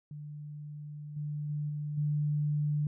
sine tone with level steps, 148.4 Hz, D3, 18 cents sharp, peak -40 / -33 / -31 / -33 / -27 dBFS, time 0.11-2.87 s, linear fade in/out 2 ms, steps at 1.16 / 1.49 / 1.69 / 1.97 s, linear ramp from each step 10 ms, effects none

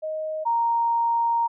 sine tone pair in turn, 625 / 931 Hz, D#5 / A#5, +8 / -2 cents, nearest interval perfect fifth, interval 690 cents, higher second, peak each -26 / -19 dBFS, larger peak second, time 0.02-0.45 / 0.45-1.48 s, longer second, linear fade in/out 20 ms, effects none

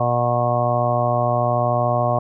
harmonic tone, 120.9 Hz, B2, 36 cents flat, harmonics 1 / 2 / 3 / 4 / 5 / 6 / 7 / 8 / 9, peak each -22 / -30 / -32 / -32 / -21 / -22 / -32 / -32 / -25 dBFS, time 0-2.19 s, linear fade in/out 5 ms, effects none

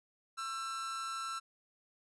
45% pulse tone with amplitude modulation, 1338 Hz, E6, 25 cents sharp, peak -35 dBFS, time 0.37-1.4 s, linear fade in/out 20 ms, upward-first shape sine, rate 253 Hz, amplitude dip 55%, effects resampled to 24000 Hz

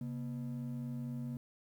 triangle ring-modulated tone, 186.6 Hz, F#3, 15 cents sharp, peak -32 dBFS, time 0.01-1.37 s, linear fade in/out 2 ms, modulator 52.1 Hz, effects tanh soft clip ceiling -29 dBFS + 11-bit

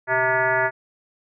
sine tone with frequency modulation, 1174.7 Hz, D6, in tune, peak -17 dBFS, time 0.07-0.71 s, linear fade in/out 50 ms, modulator 263 Hz, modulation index 2.8, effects none

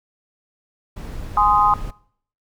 brown noise, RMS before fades -30 dBFS, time 0.96-1.91 s, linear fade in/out 10 ms
sine chord, Ab major, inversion none, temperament just, 830.6 / 1038.3 / 1245.9 Hz, Ab5 / C6 / Eb6, 0 / -14 / +2 cents, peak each -17 dBFS, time 1.37-1.74 s, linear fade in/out 2 ms
effects noise-tail reverb RT60 0.6 s tail -21 dB re dry

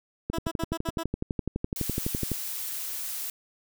click train, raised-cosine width 3 ms, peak -15 dBFS, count 25, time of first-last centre 0.3-2.317 s, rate 11.9 Hz
15% pulse tone bursts, 329.6 Hz, E4, in tune, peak -24 dBFS, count 6, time 0.33-1.035 s, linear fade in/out 10 ms, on 55 ms, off 75 ms
blue noise, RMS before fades -34 dBFS, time 1.76-3.3 s, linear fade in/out 2 ms
effects none

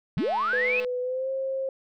sine linear sweep, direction up, 120.5 to 2630 Hz, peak -23 dBFS, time 0.17-0.8 s, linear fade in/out 0 ms
click train, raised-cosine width 0.3 ms, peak -24 dBFS, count 145, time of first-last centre 0.18-0.847 s, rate 216 Hz
sine tone with pitch glide, 497.7 to 533.4 Hz, B4 to C5, +13 to +33 cents, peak -26 dBFS, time 0.53-1.69 s, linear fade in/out 2 ms, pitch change +120 cents, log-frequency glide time 1.01-1.3 s
effects none

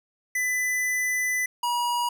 square tone pair in turn, 2000 / 961.5 Hz, B6 / B5, +21 / -47 cents, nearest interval octave + minor second, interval 1268 cents, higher first, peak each -24 dBFS, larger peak neither, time 0.35-1.46 / 1.63-2.09 s, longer first, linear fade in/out 5 ms, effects none

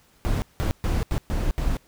brown noise bursts at uneven times, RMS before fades -23 dBFS, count 6, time 0.25-0.42 / 0.6-0.71 / 0.84-1.03 / 1.11-1.18 / 1.3-1.51 / 1.58-1.77 s, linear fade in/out 0 ms, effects pink hiss -59 dBFS RMS until 1.87 s

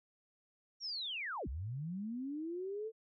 sine linear two-way sweep, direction down then up, 5710 to 56.6 to 452.4 Hz, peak -38 dBFS, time 0.8-2.92 s, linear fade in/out 50 ms, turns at 1.48 s, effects none

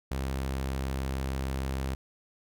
sawtooth tone, 66.6 Hz, C2, 31 cents sharp, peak -26 dBFS, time 0.11-1.95 s, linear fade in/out 5 ms, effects none

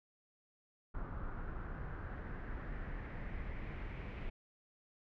brown noise with low-pass filter sweep, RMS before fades -43 dBFS, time 0.94-4.3 s, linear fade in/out 10 ms, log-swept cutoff 1300 to 2400 Hz, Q 3.2, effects none

